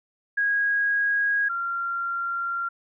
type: tone pair in turn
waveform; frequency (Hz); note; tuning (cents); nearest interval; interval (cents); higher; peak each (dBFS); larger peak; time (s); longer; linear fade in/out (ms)
sine; 1645 / 1380.3; G#6 / F6; -17 / -21; minor third; 304; first; -20 / -25; first; 0.37-1.49 / 1.49-2.69; second; 10
effects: none